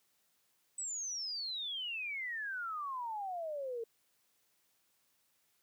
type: exponential sweep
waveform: sine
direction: down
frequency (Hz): 8090 to 447.4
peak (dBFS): -37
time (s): 0.78-3.84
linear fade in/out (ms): 5
effects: white hiss -75 dBFS RMS until 5.62 s + high-pass 80 Hz 12 dB/octave